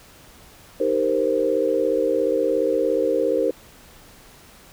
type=chord; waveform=sine; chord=C minor seventh; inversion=first; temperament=equal; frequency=311.1 / 392 / 466.2 / 523.3 Hz; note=Eb4 / G4 / Bb4 / C5; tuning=0 / 0 / 0 / 0 cents; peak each=-26 / -25 / -22 / -22 dBFS; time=0.8-3.51 s; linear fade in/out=5 ms; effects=pink hiss -48 dBFS RMS until 4.72 s